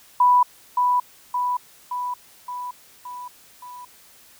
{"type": "tone with echo", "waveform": "sine", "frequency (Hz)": 987.8, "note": "B5", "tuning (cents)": 0, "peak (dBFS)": -12, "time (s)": [0.2, 0.43], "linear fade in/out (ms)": 5, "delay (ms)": 570, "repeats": 6, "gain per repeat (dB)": -4, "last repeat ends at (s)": 3.85, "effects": ["white hiss -51 dBFS RMS until 4.39 s"]}